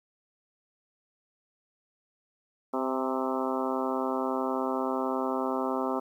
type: harmonic tone with a mistuned harmonic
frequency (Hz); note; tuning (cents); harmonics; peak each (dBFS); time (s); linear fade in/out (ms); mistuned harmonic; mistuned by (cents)
130.81; C3; 0; 2 / 3 / 4 / 5 / 6 / 7 / 8 / 9 / 10; -32 / -34 / -35 / -36 / -37 / -37 / -38 / -39 / -39; 2.73-6; 10; 6; +36
effects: 10-bit